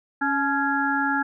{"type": "harmonic tone with a mistuned harmonic", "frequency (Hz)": 277.2, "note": "C#4", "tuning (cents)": 0, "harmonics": [1, 3, 5, 6], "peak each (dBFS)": [-26, -26, -26, -26], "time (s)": [0.21, 1.23], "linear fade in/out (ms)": 10, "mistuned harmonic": 3, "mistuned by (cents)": 47, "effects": []}